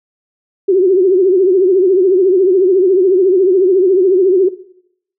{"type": "tone with vibrato", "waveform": "sine", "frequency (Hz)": 374.3, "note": "F#4", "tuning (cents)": 20, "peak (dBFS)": -7, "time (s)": [0.68, 4.49], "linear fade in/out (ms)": 10, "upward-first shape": "triangle", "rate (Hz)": 14, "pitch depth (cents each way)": 130, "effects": ["noise-tail reverb RT60 0.7 s tail -17 dB re dry"]}